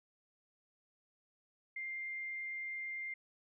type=tone; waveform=sine; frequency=2103 Hz; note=C7; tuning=8 cents sharp; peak=-39 dBFS; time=1.76-3.14 s; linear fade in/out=5 ms; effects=none